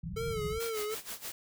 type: low-pass noise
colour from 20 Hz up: white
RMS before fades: -39 dBFS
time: 0.03-0.59 s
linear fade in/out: 10 ms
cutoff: 190 Hz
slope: 96 dB/octave
type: tone with vibrato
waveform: square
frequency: 440 Hz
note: A4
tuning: in tune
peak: -34 dBFS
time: 0.16-0.95 s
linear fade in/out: 10 ms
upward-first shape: sine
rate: 2.6 Hz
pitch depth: 87 cents each way
type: noise with tremolo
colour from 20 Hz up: white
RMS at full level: -39 dBFS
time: 0.6-1.32 s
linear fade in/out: 2 ms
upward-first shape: sine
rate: 6.3 Hz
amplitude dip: 85%
effects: none